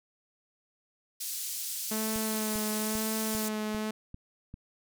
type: band-pass noise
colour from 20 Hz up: white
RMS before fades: -36 dBFS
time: 1.2-3.49 s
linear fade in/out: 10 ms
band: 4700 to 14000 Hz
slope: 12 dB/octave
type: tone with vibrato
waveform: sawtooth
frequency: 216.7 Hz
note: A3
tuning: 26 cents flat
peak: -27 dBFS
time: 1.91-3.91 s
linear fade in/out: 5 ms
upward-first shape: sine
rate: 1 Hz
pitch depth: 22 cents each way
type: click train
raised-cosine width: 5 ms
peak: -30 dBFS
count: 7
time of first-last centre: 2.16-4.541 s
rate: 2.52 Hz
effects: none